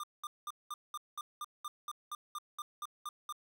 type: tone bursts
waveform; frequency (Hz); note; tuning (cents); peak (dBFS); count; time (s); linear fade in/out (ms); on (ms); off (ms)
square; 1199; D6; +36; -39; 15; 0-3.325; 2; 35; 200
effects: none